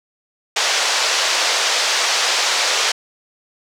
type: band-pass noise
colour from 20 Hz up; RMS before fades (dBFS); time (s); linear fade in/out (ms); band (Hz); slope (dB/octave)
white; -18; 0.56-2.92; 5; 470 to 6100; 24
effects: none